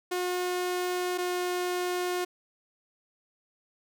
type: tone pair in turn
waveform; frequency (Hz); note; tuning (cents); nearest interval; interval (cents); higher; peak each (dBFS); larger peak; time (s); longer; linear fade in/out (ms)
sawtooth; 360.4 / 359; F#4 / F4; -45 / +48; unison; 7; first; -24; neither; 0.11-1.18 / 1.18-2.25; neither; 10
effects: none